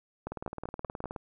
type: two click trains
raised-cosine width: 1 ms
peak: -21 / -23 dBFS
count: 5 / 17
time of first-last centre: 0.27-1.041 / 0.32-1.162 s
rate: 5.19 / 19 Hz
effects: none